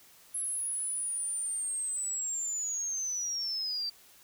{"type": "linear sweep", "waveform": "sine", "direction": "down", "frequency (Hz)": [10960, 4630], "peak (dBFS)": -31, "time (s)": [0.34, 3.9], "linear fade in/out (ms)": 10, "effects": ["white hiss -58 dBFS RMS until 4.23 s"]}